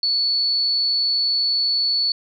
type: tone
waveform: sine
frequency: 4436 Hz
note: C#8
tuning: in tune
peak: -17 dBFS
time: 0.03-2.12 s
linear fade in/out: 2 ms
effects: none